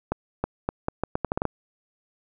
accelerating click train, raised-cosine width 1 ms, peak -10 dBFS, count 11, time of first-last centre 0.12-1.453 s, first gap 320 ms, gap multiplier 0.78, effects none

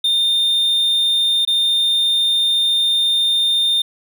triangle tone with dropouts, 3627 Hz, A#7, 48 cents flat, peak -12 dBFS, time 0.04-3.82 s, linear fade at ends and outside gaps 5 ms, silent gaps 1.451-1.474 s, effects none

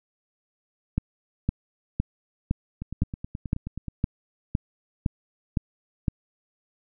two click trains, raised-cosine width 5 ms, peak -20 / -10 dBFS, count 11 / 11, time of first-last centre 2.82-3.883 / 0.98-6.082 s, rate 9.41 / 1.96 Hz, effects none

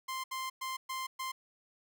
sawtooth tone bursts at uneven times, 1046.5 Hz, C6, in tune, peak -32 dBFS, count 5, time 0.08-0.24 / 0.31-0.5 / 0.61-0.77 / 0.89-1.07 / 1.19-1.32 s, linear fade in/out 10 ms, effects none

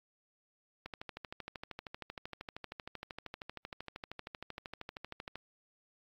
click train, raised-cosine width 0.3 ms, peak -26 dBFS, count 59, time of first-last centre 0.86-5.356 s, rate 12.9 Hz, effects AAC 64 kbps

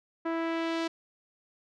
sawtooth tone with low-pass filter sweep, 329.6 Hz, E4, in tune, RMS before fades -31 dBFS, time 0.25-0.88 s, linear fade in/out 10 ms, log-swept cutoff 1500 to 4900 Hz, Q 1.1, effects none

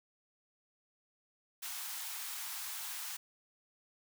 white high-pass noise, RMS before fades -42 dBFS, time 1.62-3.17 s, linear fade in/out 10 ms, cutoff 760 Hz, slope 48 dB/octave, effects none

